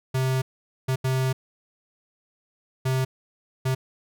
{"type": "tone bursts at uneven times", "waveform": "square", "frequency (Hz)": 130.81, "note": "C3", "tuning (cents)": 0, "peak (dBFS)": -22, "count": 5, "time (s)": [[0.14, 0.42], [0.88, 0.96], [1.04, 1.33], [2.85, 3.05], [3.65, 3.75]], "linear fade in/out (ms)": 10, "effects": []}